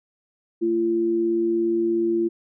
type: tone pair together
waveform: sine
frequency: 225.1 / 341.9 Hz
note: A3 / F4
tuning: +40 / -37 cents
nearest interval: perfect fifth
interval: 723 cents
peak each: -29 / -19 dBFS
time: 0.61-2.29 s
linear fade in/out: 20 ms
effects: none